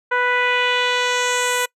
10% pulse tone with low-pass filter sweep, 493.9 Hz, B4, in tune, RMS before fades -19 dBFS, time 0.11-1.66 s, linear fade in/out 10 ms, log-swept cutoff 1500 to 11000 Hz, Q 1.8, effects noise-tail reverb RT60 0.1 s tail -24 dB re dry

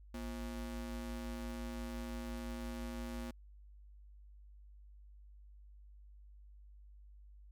square ring-modulated tone, 146.83 Hz, D3, in tune, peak -38 dBFS, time 0.14-3.31 s, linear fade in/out 5 ms, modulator 91 Hz, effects added 50 Hz sine -54 dBFS peak until 7.51 s + MP3 96 kbps

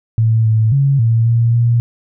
sine tone with pitch steps, 112.2 / 110.3 / 138.6 / 114.2 / 116.5 / 118.1 Hz, A2 / A2 / C#3 / A#2 / A#2 / A#2, +34 / +5 / 0 / -35 / -1 / +23 cents, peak -9 dBFS, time 0.18-1.8 s, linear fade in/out 0 ms, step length 270 ms, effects none

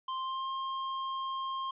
square tone with pitch glide, 1046.5 to 1064.2 Hz, C6 to C6, 0 to +29 cents, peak -34 dBFS, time 0.08-1.71 s, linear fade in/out 5 ms, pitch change +29 cents, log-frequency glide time 0.18-0.5 s, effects resampled to 8000 Hz + 12-bit

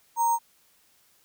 sine tone with sample-and-hold, 932.3 Hz, A#5, in tune, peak -20 dBFS, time 0.16-0.39 s, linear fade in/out 50 ms, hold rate 7350 Hz, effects white hiss -63 dBFS RMS until 1.24 s

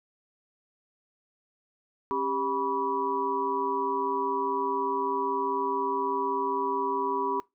sine tone cluster, 272 / 396.9 / 978 / 1136 Hz, C#4 / G4 / B5 / C#6, -33 / +22 / -17 / +42 cents, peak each -36 / -31 / -29 / -34 dBFS, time 2.11-7.4 s, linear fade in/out 0 ms, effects noise-tail reverb RT60 0.2 s tail -22 dB re dry

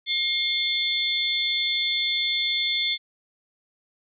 sine tone cluster, 2136 / 3231 / 3512 / 4341 Hz, C7 / G#7 / A7 / C#8, +35 / -48 / -4 / -37 cents, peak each -28 / -32 / -24 / -32 dBFS, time 0.06-2.98 s, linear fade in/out 50 ms, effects none

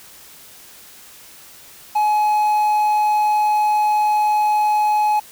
triangle tone with quantisation, 845 Hz, G#5, 30 cents sharp, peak -12 dBFS, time 1.95-5.2 s, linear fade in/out 10 ms, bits 7, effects white hiss -43 dBFS RMS until 5.31 s

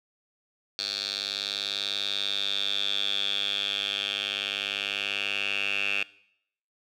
10% pulse tone with band-pass filter sweep, 100.3 Hz, G2, 40 cents sharp, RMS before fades -30 dBFS, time 0.79-6.03 s, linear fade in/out 0 ms, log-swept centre 4200 to 2700 Hz, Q 9.3, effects noise-tail reverb RT60 0.7 s tail -20 dB re dry

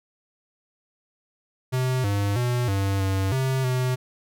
square tone with pitch steps, 128.4 / 101 / 122.6 / 98 / 96.3 / 132.1 / 127.4 Hz, C3 / G#2 / B2 / G2 / G2 / C3 / C3, -32 / -48 / -12 / 0 / -30 / +17 / -46 cents, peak -22 dBFS, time 1.72-3.96 s, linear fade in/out 20 ms, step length 320 ms, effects none

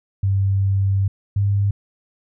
sine tone pair in turn, 97.7 / 100.39 Hz, G2 / G2, -5 / +42 cents, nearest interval unison, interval 47 cents, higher second, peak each -15 dBFS, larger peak neither, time 0.23-1.08 / 1.36-1.71 s, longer first, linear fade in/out 5 ms, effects none

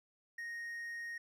triangle tone, 1864.7 Hz, A#6, in tune, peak -39 dBFS, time 0.38-1.18 s, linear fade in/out 5 ms, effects none

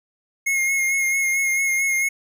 square tone with vibrato, 2154 Hz, C7, 50 cents sharp, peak -19 dBFS, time 0.46-2.09 s, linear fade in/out 10 ms, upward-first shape sine, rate 4.5 Hz, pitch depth 26 cents each way, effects none

